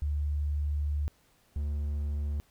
sine / triangle tone pair in turn, 73.42 / 73.01 Hz, D2 / D2, 0 / -10 cents, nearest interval unison, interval 10 cents, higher first, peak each -27 dBFS, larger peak neither, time 0.02-1.08 / 1.56-2.4 s, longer first, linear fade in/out 0 ms, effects pink hiss -66 dBFS RMS until 2.5 s

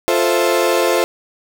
35% pulse chord, F major seventh, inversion none, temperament equal, 349.2 / 440 / 523.3 / 659.3 Hz, F4 / A4 / C5 / E5, 0 / 0 / 0 / 0 cents, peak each -17 / -18 / -16 / -19 dBFS, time 0.08-1.04 s, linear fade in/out 0 ms, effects none

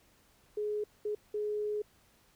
sine tone bursts at uneven times, 420 Hz, G#4, 19 cents sharp, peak -31 dBFS, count 3, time 0.57-0.84 / 1.05-1.15 / 1.34-1.82 s, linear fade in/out 5 ms, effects pink hiss -66 dBFS RMS until 2.35 s

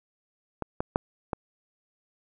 clicks, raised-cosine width 1 ms, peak -16 / -13 / -8 / -14 dBFS, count 4, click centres 0.623 / 0.805 / 0.959 / 1.332 s, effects none

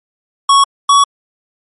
square tone pair in turn, 1108.7 / 1126.1 Hz, C#6 / C#6, 0 / +27 cents, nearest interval unison, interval 27 cents, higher second, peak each -6 dBFS, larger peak neither, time 0.49-0.64 / 0.89-1.04 s, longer neither, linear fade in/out 5 ms, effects MP3 48 kbps

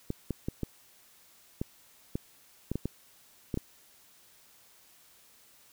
clicks, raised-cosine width 3 ms, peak -18 dBFS, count 11, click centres 0.104 / 0.307 / 0.485 / 0.633 / 1.615 / 2.155 / 2.716 / 2.756 / 2.856 / 3.542 / 3.574 s, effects white hiss -60 dBFS RMS until 5.72 s

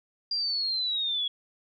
sine linear sweep, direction down, 4803 to 3328 Hz, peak -26 dBFS, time 0.31-1.28 s, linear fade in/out 5 ms, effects none

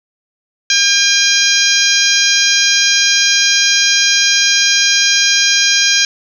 harmonic tone with a mistuned harmonic, 805 Hz, G5, 46 cents sharp, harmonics 2 / 3 / 4 / 5 / 6 / 7 / 8, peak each -17 / -17 / -17 / -17 / -17 / -17 / -17 dBFS, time 0.7-6.05 s, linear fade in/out 2 ms, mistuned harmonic 6, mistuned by +44 cents, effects 7-bit

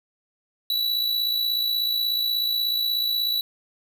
square tone with amplitude modulation, 3939 Hz, B7, 5 cents flat, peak -20 dBFS, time 0.7-3.41 s, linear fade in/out 2 ms, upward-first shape sine, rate 56.5 Hz, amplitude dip 50%, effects none

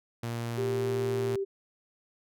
sawtooth tone with pitch glide, 117.2 to 116.39 Hz, A#2 to A#2, +10 to -2 cents, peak -28 dBFS, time 0.23-1.36 s, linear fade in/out 5 ms, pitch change -12 cents, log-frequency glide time 0.53-1.17 s
sine tone, 392 Hz, G4, in tune, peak -28 dBFS, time 0.57-1.45 s, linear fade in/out 20 ms
effects none

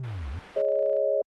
triangle linear two-way sweep, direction down then up, 134 to 61.74 to 95.9 Hz, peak -29 dBFS, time 0-0.39 s, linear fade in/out 0 ms, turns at 0.3 s
white noise, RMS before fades -37 dBFS, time 0.03-0.62 s, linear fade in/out 10 ms
click train, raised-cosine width 0.2 ms, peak -32 dBFS, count 16, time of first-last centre 0.44-0.966 s, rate 28.5 Hz
sine chord, Ab suspended fourth, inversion none, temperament equal, 415.3 / 554.4 / 622.3 Hz, Ab4 / Db5 / Eb5, 0 / 0 / 0 cents, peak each -30 / -24 / -26 dBFS, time 0.56-1.22 s, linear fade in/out 5 ms
effects low-pass 2000 Hz 12 dB/octave + Opus 32 kbps

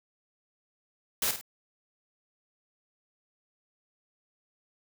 white noise with echo, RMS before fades -28 dBFS, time 1.22-1.31 s, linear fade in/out 2 ms, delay 51 ms, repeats 2, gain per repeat -8 dB, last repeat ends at 1.412 s, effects none

